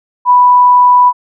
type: tone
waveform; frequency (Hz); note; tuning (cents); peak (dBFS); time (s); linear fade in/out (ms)
sine; 987.8; B5; 0; -3; 0.25-1.13; 50
effects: none